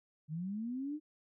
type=linear sweep; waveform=sine; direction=up; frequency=146.83 to 310.4 Hz; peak=-36 dBFS; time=0.28-1 s; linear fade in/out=50 ms; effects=none